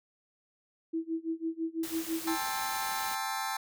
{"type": "tone with tremolo", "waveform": "sine", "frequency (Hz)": 326.4, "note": "E4", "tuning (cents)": -17, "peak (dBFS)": -28, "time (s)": [0.93, 2.38], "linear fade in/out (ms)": 10, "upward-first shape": "sine", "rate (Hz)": 6, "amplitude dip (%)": 95}
{"type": "noise", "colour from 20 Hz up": "white", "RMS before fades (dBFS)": -41, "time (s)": [1.83, 3.15], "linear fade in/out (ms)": 5}
{"type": "chord", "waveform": "sawtooth", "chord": "A minor seventh", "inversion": "third", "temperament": "just", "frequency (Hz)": [792, 880, 1056, 1320], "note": ["G5", "A5", "C6", "E6"], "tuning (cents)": [18, 0, 16, 2], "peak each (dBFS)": [-33, -32, -36, -35], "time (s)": [2.27, 3.57], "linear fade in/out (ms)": 5}
{"effects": []}